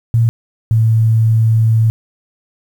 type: tone pair in turn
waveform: sine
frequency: 115.4 / 112.05 Hz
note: A#2 / A2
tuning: -17 / +32 cents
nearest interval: minor second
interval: 51 cents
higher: first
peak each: -8 dBFS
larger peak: neither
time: 0.14-0.29 / 0.71-1.9 s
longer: second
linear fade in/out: 0 ms
effects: 7-bit